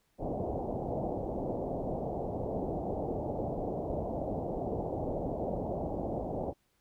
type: low-pass noise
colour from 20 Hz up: white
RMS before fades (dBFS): -35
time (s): 0.18-6.54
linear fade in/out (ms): 50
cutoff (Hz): 750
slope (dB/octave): 48
effects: pink hiss -74 dBFS RMS until 6.8 s